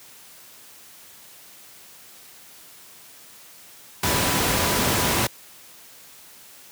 sine tone in noise, 987.8 Hz, B5, in tune, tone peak -32 dBFS, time 4.03-5.27 s, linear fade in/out 5 ms, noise pink, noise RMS -21 dBFS, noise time 4.03-5.27 s, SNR -14 dB, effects white hiss -47 dBFS RMS until 6.71 s + high-pass 80 Hz 12 dB/octave

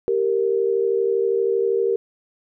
sine tone pair together, 392 / 464.6 Hz, G4 / A#4, 0 / -6 cents, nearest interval minor third, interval 294 cents, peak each -20 dBFS, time 0.08-1.96 s, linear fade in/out 0 ms, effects none

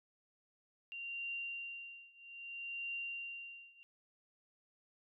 sine tone with tremolo, 2770 Hz, F7, 15 cents flat, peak -38 dBFS, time 0.92-3.83 s, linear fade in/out 0 ms, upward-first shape triangle, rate 0.62 Hz, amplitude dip 95%, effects none

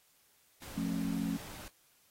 pink noise, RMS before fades -48 dBFS, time 0.62-1.68 s, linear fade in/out 0 ms
sine chord, F augmented, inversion none, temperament just, 174.61 / 218.3 / 272.8 Hz, F3 / A3 / C#4, 0 / -13 / -28 cents, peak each -36 dBFS, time 0.76-1.38 s, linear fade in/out 20 ms
effects white hiss -68 dBFS RMS until 2.1 s + AAC 48 kbps

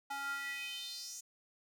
square tone with high-pass filter sweep, 278.4 Hz, C#4, 8 cents sharp, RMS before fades -42 dBFS, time 0.1-1.21 s, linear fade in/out 10 ms, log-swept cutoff 960 to 6900 Hz, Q 5, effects none

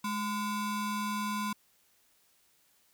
square ring-modulated tone, 615 Hz, D#5, 20 cents flat, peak -29 dBFS, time 0.04-1.53 s, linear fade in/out 5 ms, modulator 405 Hz, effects white hiss -68 dBFS RMS until 2.93 s

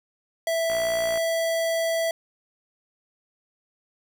square tone, 659.3 Hz, E5, in tune, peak -23 dBFS, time 0.47-2.11 s, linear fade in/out 2 ms
click train, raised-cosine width 0.5 ms, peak -21 dBFS, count 29, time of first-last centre 0.7-1.175 s, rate 59 Hz
effects none

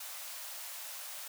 white high-pass noise, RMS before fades -44 dBFS, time 0-1.28 s, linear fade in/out 5 ms, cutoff 530 Hz, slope 96 dB/octave, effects none

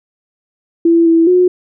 sine tone with pitch steps, 335 / 329.9 / 361.9 Hz, E4 / E4 / F#4, +28 / +1 / -38 cents, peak -6 dBFS, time 0.85-1.48 s, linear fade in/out 5 ms, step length 210 ms, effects none

